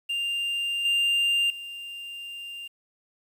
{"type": "tone with level steps", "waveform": "triangle", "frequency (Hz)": 2794, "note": "F7", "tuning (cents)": 0, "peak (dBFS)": [-24, -19, -34], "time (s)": [0.09, 2.68], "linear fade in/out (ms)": 10, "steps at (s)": [0.85, 1.5], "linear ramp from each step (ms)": 2, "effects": ["9-bit"]}